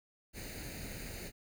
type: noise with comb filter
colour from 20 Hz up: pink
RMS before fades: -44 dBFS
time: 0.33-1.32 s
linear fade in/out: 50 ms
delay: 0.45 ms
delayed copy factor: +0.75
effects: none